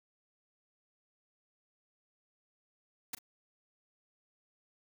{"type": "noise with echo", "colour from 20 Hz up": "white", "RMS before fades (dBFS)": -38, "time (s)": [3.13, 3.15], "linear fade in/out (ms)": 5, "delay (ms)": 38, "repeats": 1, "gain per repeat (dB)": -15, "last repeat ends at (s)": 3.188, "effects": []}